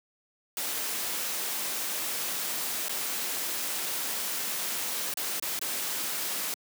white noise with dropouts, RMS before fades -32 dBFS, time 0.57-6.54 s, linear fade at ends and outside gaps 1 ms, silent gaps 2.884-2.894 / 5.139-5.172 / 5.397-5.424 / 5.591-5.614 s, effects high-pass 200 Hz 12 dB/octave

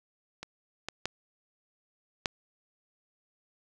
clicks, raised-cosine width 0.2 ms, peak -22 / -17 / -13 / -10 dBFS, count 4, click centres 0.43 / 0.886 / 1.056 / 2.258 s, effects none

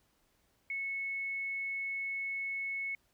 sine tone, 2200 Hz, C#7, 14 cents flat, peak -34 dBFS, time 0.7-2.95 s, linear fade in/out 2 ms, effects pink hiss -73 dBFS RMS until 3.13 s

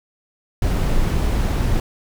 brown noise, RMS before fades -18 dBFS, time 0.62-1.8 s, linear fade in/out 2 ms, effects none

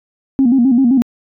sine tone with vibrato, 252.7 Hz, B3, 40 cents sharp, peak -7 dBFS, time 0.39-1.02 s, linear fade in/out 0 ms, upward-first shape square, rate 7.7 Hz, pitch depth 110 cents each way, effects tanh soft clip ceiling -3 dBFS

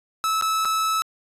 45% pulse tone with dropouts, 1303 Hz, E6, 20 cents flat, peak -20 dBFS, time 0.24-1.02 s, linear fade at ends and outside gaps 0 ms, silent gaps 0.412-0.423 / 0.649-0.654 s, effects resampled to 32000 Hz

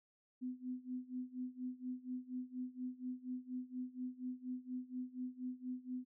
sine tone with tremolo, 252.5 Hz, B3, 39 cents sharp, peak -38 dBFS, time 0.41-6.05 s, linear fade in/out 20 ms, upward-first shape sine, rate 4.2 Hz, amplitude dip 90%, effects none

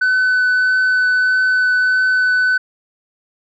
sine tone with vibrato, 1506 Hz, F#6, 30 cents sharp, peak -9 dBFS, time 0.01-2.58 s, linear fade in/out 10 ms, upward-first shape triangle, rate 1.6 Hz, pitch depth 9 cents each way, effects tanh soft clip ceiling -11 dBFS

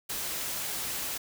white noise, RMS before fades -34 dBFS, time 0.09-1.18 s, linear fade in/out 10 ms, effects none

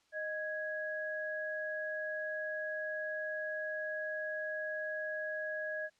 sine tone pair together, 620.1 / 1661.2 Hz, D#5 / G#6, -6 / 0 cents, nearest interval octave + perfect fourth, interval 1706 cents, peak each -39 / -38 dBFS, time 0.12-5.9 s, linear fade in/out 50 ms, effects white hiss -72 dBFS RMS until 5.99 s + low-pass 6000 Hz 12 dB/octave

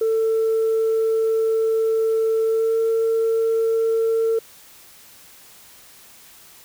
sine tone with pitch glide, 446 to 451.4 Hz, A4 to A4, +23 to +44 cents, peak -15 dBFS, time 0.01-4.39 s, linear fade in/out 5 ms, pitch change +21 cents, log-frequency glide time 2.44-2.8 s, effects tanh soft clip ceiling -14 dBFS + white hiss -47 dBFS RMS until 6.64 s

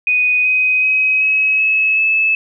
sine tone with pitch steps, 2489 / 2512 / 2535 / 2559 / 2583 / 2607 Hz, D#7 / D#7 / D#7 / D#7 / E7 / E7, 0 / +16 / +32 / +48 / -36 / -20 cents, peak -11 dBFS, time 0.07-2.35 s, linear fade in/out 2 ms, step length 380 ms, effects none

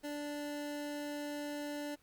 25% pulse tone, 292.7 Hz, D4, 6 cents flat, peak -35 dBFS, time 0.03-1.96 s, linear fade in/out 20 ms, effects pink hiss -70 dBFS RMS until 2.02 s + Opus 48 kbps

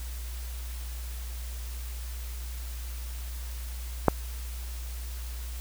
click, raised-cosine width 1 ms, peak -3 dBFS, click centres 4.083 s, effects added 60 Hz sine -34 dBFS peak until 5.6 s + white hiss -46 dBFS RMS until 5.6 s

